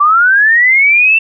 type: linear sweep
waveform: sine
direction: up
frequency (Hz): 1140 to 2692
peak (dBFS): -5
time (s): 0-1.19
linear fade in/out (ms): 10
effects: none